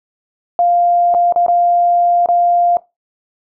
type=tone with dropouts; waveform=sine; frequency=698.5 Hz; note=F5; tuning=in tune; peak=-9 dBFS; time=0.59-2.77 s; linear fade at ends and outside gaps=1 ms; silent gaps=1.141-1.147 / 1.324-1.36 / 1.464-1.482 / 2.26-2.287 s; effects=noise-tail reverb RT60 0.2 s tail -18 dB re dry